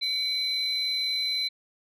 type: tone pair together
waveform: sine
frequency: 2261 / 4029 Hz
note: C#7 / B7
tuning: +34 / +34 cents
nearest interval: minor seventh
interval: 1000 cents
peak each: -32 / -24 dBFS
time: 0.01-1.49 s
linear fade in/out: 20 ms
effects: tanh soft clip ceiling -22 dBFS